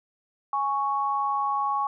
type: tone pair together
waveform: sine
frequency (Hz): 830.1 / 1108.7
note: G#5 / C#6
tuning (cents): -1 / 0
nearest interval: perfect fourth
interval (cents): 501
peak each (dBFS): -27 / -25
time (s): 0.53-1.87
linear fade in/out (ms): 2
effects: none